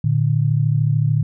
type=tone pair together; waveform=sine; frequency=114.9 / 148.47 Hz; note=A#2 / D3; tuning=-25 / +19 cents; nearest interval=major third; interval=444 cents; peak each=-17 dBFS; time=0.04-1.23 s; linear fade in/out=5 ms; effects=none